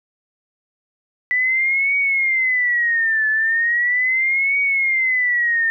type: tone with vibrato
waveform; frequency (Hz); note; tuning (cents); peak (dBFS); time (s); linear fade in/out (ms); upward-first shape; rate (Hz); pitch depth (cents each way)
sine; 1975.5; B6; 0; -15; 1.31-5.7; 0; triangle; 0.38; 230
effects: none